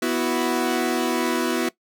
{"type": "chord", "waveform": "sawtooth", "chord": "B suspended fourth", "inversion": "none", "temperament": "equal", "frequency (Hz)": [246.9, 329.6, 370], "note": ["B3", "E4", "F#4"], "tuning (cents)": [0, 0, 0], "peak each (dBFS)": -21, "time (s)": [0.02, 1.69], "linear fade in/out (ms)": 5, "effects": ["noise-tail reverb RT60 0.1 s tail -18 dB re dry"]}